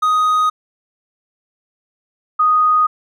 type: tone pair in turn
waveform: triangle / sine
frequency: 1249 / 1243.1 Hz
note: D#6 / D#6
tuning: +6 / -2 cents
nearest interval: unison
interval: 8 cents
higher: first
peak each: -10 dBFS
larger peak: neither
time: 0.02-0.5 / 2.39-2.87 s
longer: neither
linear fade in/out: 10 ms
effects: none